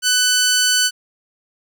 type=tone; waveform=10% pulse; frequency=1500 Hz; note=F#6; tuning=23 cents sharp; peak=-5 dBFS; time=0.02-0.91 s; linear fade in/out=50 ms; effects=none